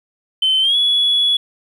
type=tone with pitch glide; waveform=sine; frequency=3071 to 3388 Hz; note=G7 to G#7; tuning=-36 to +34 cents; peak=-11 dBFS; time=0.42-1.37 s; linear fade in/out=5 ms; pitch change=+170 cents; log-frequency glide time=0.61-0.76 s; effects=tanh soft clip ceiling -8 dBFS + 8-bit